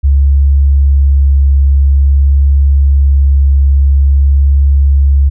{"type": "tone with vibrato", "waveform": "sine", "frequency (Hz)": 69.3, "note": "C#2", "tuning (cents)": 0, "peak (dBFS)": -4, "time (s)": [0.03, 5.3], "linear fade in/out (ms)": 20, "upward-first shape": "triangle", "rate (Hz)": 0.49, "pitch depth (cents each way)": 9, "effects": []}